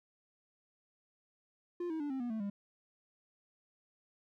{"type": "tone with pitch steps", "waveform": "triangle", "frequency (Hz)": [350.3, 319.4, 291.2, 265.5, 242, 220.7, 201.2], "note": ["F4", "D#4", "D4", "C4", "B3", "A3", "G3"], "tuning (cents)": [5, 45, -15, 25, -35, 5, 45], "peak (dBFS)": -33, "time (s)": [1.8, 2.5], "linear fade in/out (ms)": 5, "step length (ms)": 100, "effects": []}